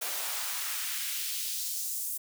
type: noise with high-pass filter sweep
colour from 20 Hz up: white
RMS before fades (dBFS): -34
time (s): 0.01-2.18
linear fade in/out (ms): 10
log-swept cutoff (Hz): 500 to 9300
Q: 1.1
effects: none